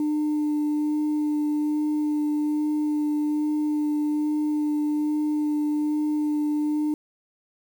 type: tone with vibrato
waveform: sine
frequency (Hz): 300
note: D4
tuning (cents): +37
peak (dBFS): -19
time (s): 0-6.94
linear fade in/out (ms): 2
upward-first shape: sine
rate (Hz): 1.2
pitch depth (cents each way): 10
effects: tanh soft clip ceiling -20 dBFS + 8-bit